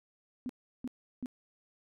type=tone bursts; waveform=sine; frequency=250.9 Hz; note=B3; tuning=28 cents sharp; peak=-34 dBFS; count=3; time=0.46-1.259 s; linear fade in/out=0 ms; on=33 ms; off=350 ms; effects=none